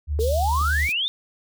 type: tone with vibrato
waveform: sine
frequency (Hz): 74.1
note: D2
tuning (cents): +16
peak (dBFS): -21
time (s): 0.07-0.89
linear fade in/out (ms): 50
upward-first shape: square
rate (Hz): 11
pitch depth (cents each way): 29
type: exponential sweep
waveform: sine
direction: up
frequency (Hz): 423.7 to 3713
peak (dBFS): -21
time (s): 0.19-1.08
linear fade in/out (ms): 0
type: high-pass noise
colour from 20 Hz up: pink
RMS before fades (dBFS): -37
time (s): 0.19-0.93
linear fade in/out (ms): 20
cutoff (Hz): 3200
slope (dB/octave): 48
type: clicks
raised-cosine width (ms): 3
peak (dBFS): -29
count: 2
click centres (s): 0.613 / 0.891
effects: none